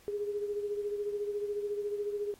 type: beating tone pair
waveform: sine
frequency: 410.4 / 424.4 Hz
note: G#4 / G#4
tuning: -21 / +38 cents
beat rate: 14 Hz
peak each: -32 / -40 dBFS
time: 0.08-2.34 s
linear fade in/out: 0 ms
effects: pink hiss -60 dBFS RMS until 2.39 s + MP3 64 kbps